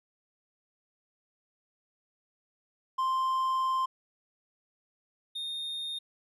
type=tone pair in turn; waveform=triangle; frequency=1046.5 / 3674 Hz; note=C6 / A#7; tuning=0 / -26 cents; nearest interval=octave + minor seventh; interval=2174 cents; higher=second; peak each=-24 / -32 dBFS; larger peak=first; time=2.98-3.86 / 5.35-5.99 s; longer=first; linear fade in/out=10 ms; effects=resampled to 32000 Hz